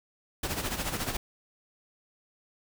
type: noise with tremolo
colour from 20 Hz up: pink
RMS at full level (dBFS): -30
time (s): 0.43-1.17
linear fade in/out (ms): 5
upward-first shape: sine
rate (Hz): 14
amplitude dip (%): 65
effects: none